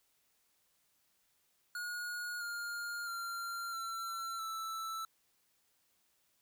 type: tone with pitch steps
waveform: square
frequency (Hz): 1443 / 1411.7 / 1381 / 1351 / 1321.7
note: F#6 / F6 / F6 / E6 / E6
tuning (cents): -44 / +18 / -20 / +42 / +4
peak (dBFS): -39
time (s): 1.75-5.05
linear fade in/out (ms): 2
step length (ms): 660
effects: white hiss -75 dBFS RMS until 6.41 s